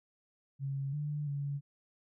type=tone with pitch steps; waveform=sine; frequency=137.5 / 148 / 141.9 Hz; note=C#3 / D3 / C#3; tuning=-14 / +14 / +41 cents; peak=-33 dBFS; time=0.59-1.61 s; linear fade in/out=50 ms; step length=340 ms; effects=none